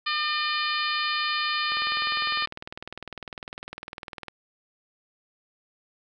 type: harmonic tone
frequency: 604 Hz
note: D5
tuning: 48 cents sharp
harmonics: 2 / 3 / 4 / 5 / 6 / 7 / 8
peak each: -29 / -31 / -32 / -33 / -34 / -34 / -35 dBFS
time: 0.06-2.46 s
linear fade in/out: 10 ms
type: click train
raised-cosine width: 0.3 ms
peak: -20 dBFS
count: 52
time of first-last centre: 1.72-4.283 s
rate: 19.9 Hz
effects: none